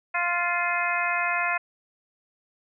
harmonic tone with a mistuned harmonic, 349.2 Hz, F4, in tune, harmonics 2 / 3 / 4 / 5 / 6 / 7, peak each -30 / -30 / -30 / -30 / -30 / -30 dBFS, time 0.14-1.58 s, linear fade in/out 10 ms, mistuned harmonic 7, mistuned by +52 cents, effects none

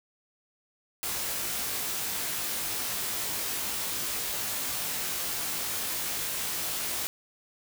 white noise with comb filter, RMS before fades -32 dBFS, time 1.03-7.07 s, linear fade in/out 0 ms, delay 19 ms, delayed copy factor +0.85, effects none

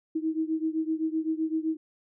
sine beating tone pair, 315.8 / 323.6 Hz, D#4 / E4, +26 / -32 cents, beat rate 7.8 Hz, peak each -28 / -30 dBFS, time 0.15-1.77 s, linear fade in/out 10 ms, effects none

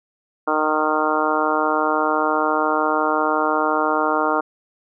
harmonic tone, 154.2 Hz, D#3, 15 cents flat, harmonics 2 / 3 / 4 / 5 / 6 / 7 / 8 / 9, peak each -25 / -25 / -25 / -25 / -25 / -25 / -25 / -25 dBFS, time 0.47-4.41 s, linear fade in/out 10 ms, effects none

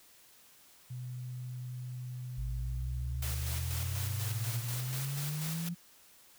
sine tone, 125.1 Hz, B2, 23 cents sharp, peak -38 dBFS, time 0.9-4.65 s, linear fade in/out 10 ms
sine exponential sweep, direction up, 52 to 174.61 Hz, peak -34 dBFS, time 2.37-5.75 s, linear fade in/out 20 ms
white noise with tremolo, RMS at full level -40 dBFS, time 3.22-5.69 s, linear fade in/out 5 ms, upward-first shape square, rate 4.1 Hz, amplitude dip 35%
effects white hiss -60 dBFS RMS until 6.38 s

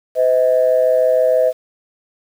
sine tone pair together, 510 / 636.3 Hz, C5 / D#5, -44 / +39 cents, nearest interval major third, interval 383 cents, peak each -13 dBFS, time 0.15-1.53 s, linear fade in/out 50 ms, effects tanh soft clip ceiling -4 dBFS + 7-bit

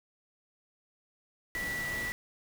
sine tone in noise, 1954 Hz, B6, 19 cents flat, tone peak -33 dBFS, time 1.55-2.12 s, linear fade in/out 0 ms, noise pink, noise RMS -41 dBFS, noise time 1.55-2.12 s, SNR +5 dB, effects none

